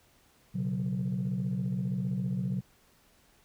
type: chord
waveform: sine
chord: B suspended second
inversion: none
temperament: equal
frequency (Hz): 123.47 / 138.59 / 185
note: B2 / C#3 / F#3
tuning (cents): 0 / 0 / 0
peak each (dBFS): -33 / -33 / -30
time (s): 0.54-2.61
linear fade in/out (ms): 20
effects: tanh soft clip ceiling -24 dBFS + pink hiss -64 dBFS RMS until 3.44 s